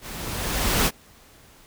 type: noise with level ramp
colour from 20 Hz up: pink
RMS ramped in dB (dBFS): -37 to -18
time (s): 0.01-0.91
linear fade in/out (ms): 50
effects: pink hiss -52 dBFS RMS until 1.66 s